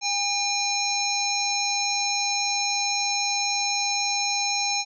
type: harmonic tone with a mistuned harmonic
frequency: 811 Hz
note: G#5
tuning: 41 cents flat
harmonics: 1 / 3 / 5 / 7 / 8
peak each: -29 / -29 / -29 / -29 / -29 dBFS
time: 0.01-4.85 s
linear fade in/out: 50 ms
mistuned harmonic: 7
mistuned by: -86 cents
effects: none